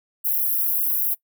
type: high-pass noise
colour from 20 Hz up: white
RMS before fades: -22 dBFS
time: 0.24-1.15 s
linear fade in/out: 20 ms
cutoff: 11000 Hz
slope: 96 dB/octave
effects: noise-tail reverb RT60 0.1 s tail -21 dB re dry